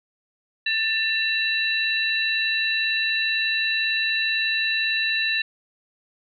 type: tone cluster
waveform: sine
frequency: 1777 / 2708 / 3949 Hz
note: A6 / E7 / B7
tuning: +17 / +46 / -1 cents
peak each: -25 / -24 / -26 dBFS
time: 0.66-5.42 s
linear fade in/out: 5 ms
effects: none